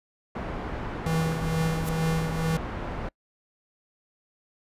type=low-pass noise; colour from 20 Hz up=pink; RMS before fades=-33 dBFS; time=0.35-3.09 s; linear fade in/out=5 ms; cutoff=1500 Hz; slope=12 dB/octave
type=tone with tremolo; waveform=square; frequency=161.6 Hz; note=E3; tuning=34 cents flat; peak=-23 dBFS; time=1.06-2.57 s; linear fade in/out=2 ms; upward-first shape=triangle; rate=2.2 Hz; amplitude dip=60%
type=noise with exponential growth; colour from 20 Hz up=blue; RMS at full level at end=-32 dBFS; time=1.77-1.89 s; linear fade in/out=2 ms; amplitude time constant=24 ms
effects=noise-tail reverb RT60 0.1 s tail -26 dB re dry + resampled to 32000 Hz